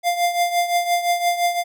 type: tone with tremolo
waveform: square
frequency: 698.5 Hz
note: F5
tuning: in tune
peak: -15 dBFS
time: 0.03-1.64 s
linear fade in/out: 50 ms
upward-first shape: triangle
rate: 5.8 Hz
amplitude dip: 75%
effects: none